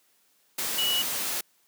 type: tone in noise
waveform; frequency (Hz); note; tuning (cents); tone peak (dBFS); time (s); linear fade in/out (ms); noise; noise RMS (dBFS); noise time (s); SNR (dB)
sine; 2934; F#7; -15; -24; 0.78-1.02; 5; white; -30; 0.58-1.41; +3
effects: white hiss -66 dBFS RMS until 1.67 s + high-pass 150 Hz 12 dB/octave